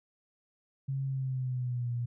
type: tone with pitch glide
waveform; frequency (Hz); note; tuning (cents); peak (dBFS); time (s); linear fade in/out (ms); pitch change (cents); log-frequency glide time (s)
sine; 135.6 to 120.11; C#3 to B2; -38 to -48; -30; 0.88-2.06; 10; -210; 1.05-1.91
effects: none